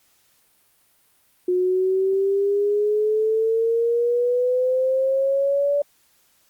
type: exponential sweep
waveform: sine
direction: up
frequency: 360 to 578 Hz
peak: -17 dBFS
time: 1.48-5.82 s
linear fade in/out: 5 ms
effects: white hiss -61 dBFS RMS until 6.49 s + Opus 48 kbps